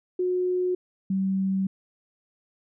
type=tone pair in turn; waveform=sine; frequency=363.5 / 191.89 Hz; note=F#4 / G3; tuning=-31 / -37 cents; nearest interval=major seventh; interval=1106 cents; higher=first; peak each=-22 dBFS; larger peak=neither; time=0.19-0.75 / 1.1-1.67 s; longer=second; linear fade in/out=5 ms; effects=none